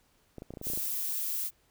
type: clicks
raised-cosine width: 2 ms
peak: -28 dBFS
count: 10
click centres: 0.383 / 0.421 / 0.506 / 0.538 / 0.572 / 0.614 / 0.67 / 0.701 / 0.735 / 0.775 s
type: noise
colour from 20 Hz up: violet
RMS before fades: -33 dBFS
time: 0.62-1.51 s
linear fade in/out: 50 ms
effects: pink hiss -68 dBFS RMS until 1.7 s